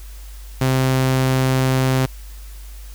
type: tone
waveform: sawtooth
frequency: 130.81 Hz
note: C3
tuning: in tune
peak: -11 dBFS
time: 0.61-2.06 s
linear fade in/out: 5 ms
effects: added 50 Hz sine -33 dBFS peak until 2.94 s + white hiss -46 dBFS RMS until 2.94 s